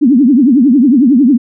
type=tone with vibrato; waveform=sine; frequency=261.6 Hz; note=C4; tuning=in tune; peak=-4 dBFS; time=0.01-1.38 s; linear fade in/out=20 ms; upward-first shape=triangle; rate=11 Hz; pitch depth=300 cents each way; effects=none